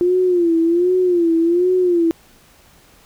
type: tone with vibrato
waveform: sine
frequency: 348 Hz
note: F4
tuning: 6 cents flat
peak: -12 dBFS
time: 0.01-2.11 s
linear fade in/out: 0 ms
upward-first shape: sine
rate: 1.3 Hz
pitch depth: 100 cents each way
effects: pink hiss -50 dBFS RMS until 3.05 s